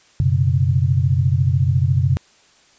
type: chord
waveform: sine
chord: F# suspended fourth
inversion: none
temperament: equal with one note detuned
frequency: 92.5 / 124.55 / 138.59 Hz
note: F#2 / B2 / C#3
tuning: 0 / +15 / 0 cents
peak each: -18 dBFS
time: 0.2-2.17 s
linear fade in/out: 0 ms
effects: white hiss -53 dBFS RMS until 2.78 s + resampled to 16000 Hz